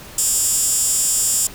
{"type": "tone with high-pass filter", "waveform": "15% pulse", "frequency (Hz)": 311.1, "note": "D#4", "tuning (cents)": 0, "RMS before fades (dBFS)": -18, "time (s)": [0.18, 1.47], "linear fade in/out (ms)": 2, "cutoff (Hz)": 7800, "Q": 3.9, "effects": ["pink hiss -38 dBFS RMS until 1.54 s"]}